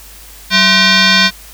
sine tone with frequency modulation, 1046.5 Hz, C6, in tune, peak -6 dBFS, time 0.5-1.31 s, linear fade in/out 50 ms, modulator 857 Hz, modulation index 4.8, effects added 50 Hz sine -38 dBFS peak until 1.53 s + white hiss -37 dBFS RMS until 1.53 s

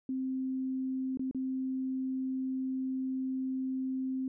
sine tone with dropouts, 261.6 Hz, C4, in tune, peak -31 dBFS, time 0.09-4.28 s, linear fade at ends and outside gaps 2 ms, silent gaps 1.173-1.194 / 1.312-1.347 s, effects none

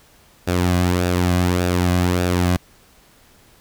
sawtooth tone with flanger, 89.3 Hz, F2, 39 cents sharp, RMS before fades -18 dBFS, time 0.47-2.57 s, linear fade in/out 10 ms, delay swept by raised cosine 0.95 to 2.25 ms, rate 1.7 Hz, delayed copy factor -0.5, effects pink hiss -52 dBFS RMS until 3.6 s

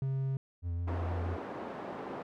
triangle tone, 134.2 Hz, C3, 44 cents sharp, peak -28 dBFS, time 0.02-0.37 s, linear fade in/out 2 ms
triangle tone with vibrato, 86.1 Hz, F2, 24 cents flat, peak -30 dBFS, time 0.62-1.38 s, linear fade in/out 50 ms, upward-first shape sine, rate 6.3 Hz, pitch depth 23 cents each way
pink band-pass noise, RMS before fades -41 dBFS, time 0.87-2.23 s, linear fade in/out 10 ms, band 270 to 1000 Hz, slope 12 dB/octave
effects none

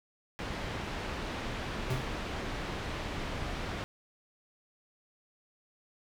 pink low-pass noise, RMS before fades -37 dBFS, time 0.39-3.84 s, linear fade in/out 0 ms, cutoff 3400 Hz, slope 12 dB/octave
square tone with exponential decay, 128.8 Hz, C3, 27 cents flat, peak -28 dBFS, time 1.9-2.24 s, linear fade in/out 5 ms, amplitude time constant 73 ms
effects none

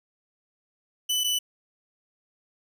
sawtooth tone pair in turn, 2993 / 2981 Hz, F#7 / F#7, +19 / +12 cents, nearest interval unison, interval 7 cents, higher first, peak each -20 dBFS, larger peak neither, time 1.09-1.24 / 1.24-1.39 s, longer neither, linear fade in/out 10 ms, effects none

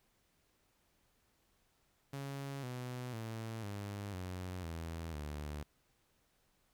sawtooth tone with pitch steps, 138.59 / 124.9 / 112.57 / 101.45 / 91.44 / 82.41 / 74.27 Hz, C#3 / B2 / A2 / G#2 / F#2 / E2 / D2, 0 / +20 / +40 / -40 / -20 / 0 / +20 cents, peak -37 dBFS, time 2.13-5.63 s, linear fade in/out 5 ms, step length 500 ms, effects pink hiss -75 dBFS RMS until 6.73 s

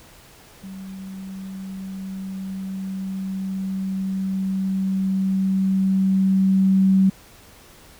sine tone with level ramp, 191.3 Hz, G3, 42 cents flat, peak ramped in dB -33 to -12 dBFS, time 0.63-7.1 s, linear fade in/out 10 ms, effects pink hiss -48 dBFS RMS until 7.99 s

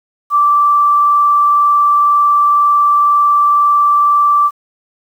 sine tone with frequency modulation, 1168 Hz, D6, 10 cents flat, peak -7 dBFS, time 0.3-4.51 s, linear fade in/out 50 ms, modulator 22 Hz, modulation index 0.3, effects 7-bit

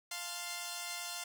5% pulse chord, F major, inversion none, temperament equal, 698.5 / 880 / 1046.5 Hz, F5 / A5 / C6, 0 / 0 / 0 cents, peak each -30 / -36 / -33 dBFS, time 0.11-1.24 s, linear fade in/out 5 ms, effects none

